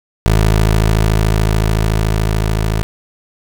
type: tone with level ramp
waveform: 20% pulse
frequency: 53.7 Hz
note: A1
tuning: 41 cents flat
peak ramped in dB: -4 to -9 dBFS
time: 0.26-2.83 s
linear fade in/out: 0 ms
effects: none